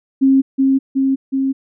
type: tone with echo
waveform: sine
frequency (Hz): 268.6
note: C4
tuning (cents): +46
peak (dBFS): -8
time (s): 0.21-0.42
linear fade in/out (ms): 20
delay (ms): 370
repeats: 3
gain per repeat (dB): -2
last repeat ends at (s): 1.53
effects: none